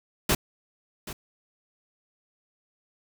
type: noise with echo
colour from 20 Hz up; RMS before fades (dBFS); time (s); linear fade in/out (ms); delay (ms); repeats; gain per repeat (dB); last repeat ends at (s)
pink; -22; 0.29-0.35; 5; 780; 1; -15; 1.13
effects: none